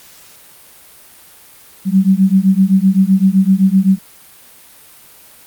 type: beating tone pair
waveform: sine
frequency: 187.5 / 195.3 Hz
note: F#3 / G3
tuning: +23 / -6 cents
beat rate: 7.8 Hz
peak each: -11 dBFS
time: 1.85-3.99 s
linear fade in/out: 50 ms
effects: white hiss -42 dBFS RMS until 5.46 s + Opus 48 kbps